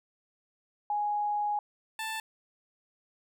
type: tone pair in turn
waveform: sine / 15% pulse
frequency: 830.6 / 882.5 Hz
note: G#5 / A5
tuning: 0 / +5 cents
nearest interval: minor second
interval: 105 cents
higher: second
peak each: -27 dBFS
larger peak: neither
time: 0.9-1.59 / 1.99-2.2 s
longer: first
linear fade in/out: 2 ms
effects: none